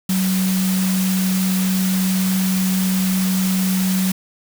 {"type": "tone in noise", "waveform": "sine", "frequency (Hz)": 187.7, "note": "F#3", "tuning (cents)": 25, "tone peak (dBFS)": -16, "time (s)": [0.09, 4.12], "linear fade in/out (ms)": 5, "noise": "white", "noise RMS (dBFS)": -26, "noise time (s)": [0.09, 4.12], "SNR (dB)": 7, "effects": []}